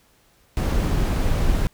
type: noise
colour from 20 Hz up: brown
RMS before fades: -20 dBFS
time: 0.57-1.67 s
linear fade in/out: 0 ms
effects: pink hiss -59 dBFS RMS until 1.73 s